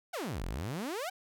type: exponential two-way sweep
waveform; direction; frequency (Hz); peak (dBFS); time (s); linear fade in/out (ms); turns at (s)
sawtooth; down then up; 796 to 38.45 to 796; -31; 0.13-1.1; 10; 0.44
effects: none